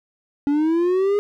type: linear sweep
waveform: triangle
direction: up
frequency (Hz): 281.1 to 415.3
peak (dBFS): -14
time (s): 0.47-1.19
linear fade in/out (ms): 0
effects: none